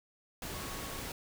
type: tone in noise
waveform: sine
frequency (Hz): 1108.7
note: C#6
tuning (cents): 0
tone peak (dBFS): -49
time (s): 0.54-1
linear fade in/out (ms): 2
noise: pink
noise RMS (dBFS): -41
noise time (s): 0.42-1.12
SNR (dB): -11
effects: none